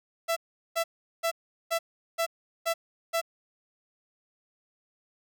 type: tone bursts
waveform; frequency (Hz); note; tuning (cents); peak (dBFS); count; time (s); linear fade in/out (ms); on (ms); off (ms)
sawtooth; 666; E5; +18; -21; 7; 0.28-3.215; 20; 85; 390
effects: none